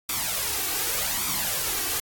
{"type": "noise with flanger", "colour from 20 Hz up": "white", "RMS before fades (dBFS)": -27, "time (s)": [0.09, 2], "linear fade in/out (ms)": 2, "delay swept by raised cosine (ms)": [0.85, 2.65], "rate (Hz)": 0.85, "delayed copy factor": 0.65, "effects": ["AAC 64 kbps"]}